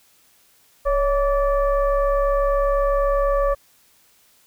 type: tone with frequency modulation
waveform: sine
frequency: 560 Hz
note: C#5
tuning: 18 cents sharp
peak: -16 dBFS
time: 0.85-3.55 s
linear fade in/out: 20 ms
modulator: 594 Hz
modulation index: 0.91
effects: white hiss -57 dBFS RMS until 4.46 s